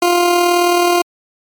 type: tone with amplitude modulation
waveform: 20% pulse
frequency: 350.7 Hz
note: F4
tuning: 7 cents sharp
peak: -4 dBFS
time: 0.02-1.02 s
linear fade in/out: 5 ms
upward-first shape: sine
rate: 38.8 Hz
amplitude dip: 35%
effects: MP3 96 kbps